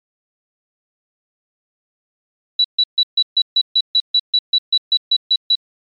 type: tone bursts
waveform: sine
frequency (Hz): 3934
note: B7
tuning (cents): -7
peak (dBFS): -10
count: 16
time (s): 2.59-5.554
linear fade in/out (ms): 5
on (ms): 54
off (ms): 140
effects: MP3 96 kbps